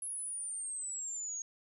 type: exponential sweep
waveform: sine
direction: down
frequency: 10730 to 6560 Hz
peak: -37 dBFS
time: 0.02-1.42 s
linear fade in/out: 2 ms
effects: none